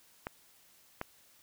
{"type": "clicks", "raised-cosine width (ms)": 0.5, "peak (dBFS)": [-21, -20], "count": 2, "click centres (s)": [0.269, 1.014], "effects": ["white hiss -63 dBFS RMS until 1.42 s"]}